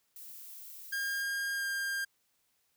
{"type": "noise", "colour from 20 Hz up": "violet", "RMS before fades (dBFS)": -48, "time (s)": [0.16, 1.22], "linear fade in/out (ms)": 2}
{"type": "tone with pitch glide", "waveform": "45% pulse", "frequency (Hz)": [1615, 1602], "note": ["G#6", "G6"], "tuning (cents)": [-49, 37], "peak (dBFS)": -32, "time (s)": [0.92, 2.05], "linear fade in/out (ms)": 10, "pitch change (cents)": -14, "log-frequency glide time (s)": [1.55, 1.65]}
{"effects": ["white hiss -75 dBFS RMS until 2.76 s"]}